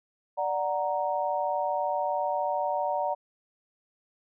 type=chord; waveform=sine; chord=D augmented; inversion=none; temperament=equal; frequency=587.3 / 740 / 932.3 Hz; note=D5 / F#5 / A#5; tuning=0 / 0 / 0 cents; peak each=-30 dBFS; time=0.37-3.15 s; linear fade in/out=20 ms; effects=none